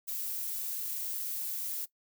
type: noise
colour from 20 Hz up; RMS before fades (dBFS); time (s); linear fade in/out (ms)
violet; -36; 0.07-1.86; 20
effects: noise-tail reverb RT60 0.1 s tail -18 dB re dry